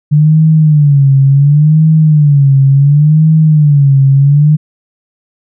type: tone with vibrato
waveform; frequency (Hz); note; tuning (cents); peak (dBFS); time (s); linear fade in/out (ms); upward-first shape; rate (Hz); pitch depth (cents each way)
sine; 146.83; D3; 0; -3; 0.11-4.57; 20; sine; 0.7; 130
effects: none